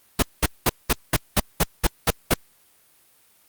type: noise bursts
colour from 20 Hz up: pink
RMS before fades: -17 dBFS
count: 10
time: 0.19-2.34 s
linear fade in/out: 5 ms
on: 35 ms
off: 200 ms
effects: white hiss -58 dBFS RMS until 3.48 s + Opus 32 kbps